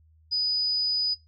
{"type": "tone", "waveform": "sine", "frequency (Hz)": 4970, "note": "D#8", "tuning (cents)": -3, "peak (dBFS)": -23, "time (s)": [0.31, 1.15], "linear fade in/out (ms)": 20, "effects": ["noise-tail reverb RT60 0.2 s tail -21 dB re dry", "added 79 Hz sine -56 dBFS peak until 1.27 s"]}